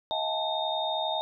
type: tone cluster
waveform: sine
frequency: 638 / 708 / 808 / 880 / 3677 Hz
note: D#5 / F5 / G#5 / A5 / A#7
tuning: +43 / +23 / -48 / 0 / -24 cents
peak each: -32 / -37 / -38 / -32 / -32 dBFS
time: 0.11-1.21 s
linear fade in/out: 0 ms
effects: none